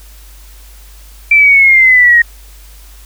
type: linear sweep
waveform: sine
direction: down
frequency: 2349 to 1864.7 Hz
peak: -3 dBFS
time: 1.31-2.22 s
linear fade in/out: 5 ms
effects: added 50 Hz sine -34 dBFS peak until 3.05 s + white hiss -42 dBFS RMS until 3.05 s